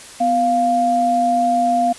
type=tone pair together; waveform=sine; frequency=248.7 / 698.5 Hz; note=B3 / F5; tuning=+12 / 0 cents; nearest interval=octave + tritone; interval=1788 cents; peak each=-21 / -14 dBFS; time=0.2-1.93 s; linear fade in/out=10 ms; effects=white hiss -38 dBFS RMS until 1.98 s + resampled to 24000 Hz